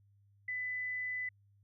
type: tone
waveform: sine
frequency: 2000 Hz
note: B6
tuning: 21 cents sharp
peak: -35 dBFS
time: 0.48-1.29 s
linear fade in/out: 5 ms
effects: added 100 Hz sine -64 dBFS peak until 1.63 s